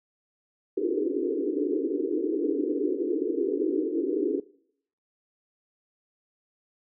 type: band-pass noise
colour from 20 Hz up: pink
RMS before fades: -27 dBFS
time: 0.77-4.4 s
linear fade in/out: 5 ms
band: 280 to 460 Hz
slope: 96 dB/octave
effects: noise-tail reverb RT60 0.7 s tail -22 dB re dry